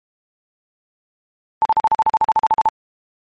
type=tone bursts; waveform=sine; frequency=880 Hz; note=A5; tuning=in tune; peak=-10 dBFS; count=15; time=1.62-2.688 s; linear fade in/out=0 ms; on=32 ms; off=42 ms; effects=MP3 32 kbps